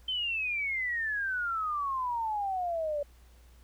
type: exponential sweep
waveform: sine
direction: down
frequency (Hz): 3108 to 570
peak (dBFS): -29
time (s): 0.08-3.03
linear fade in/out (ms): 5
effects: added 60 Hz sine -54 dBFS peak until 3.63 s + pink hiss -64 dBFS RMS until 3.63 s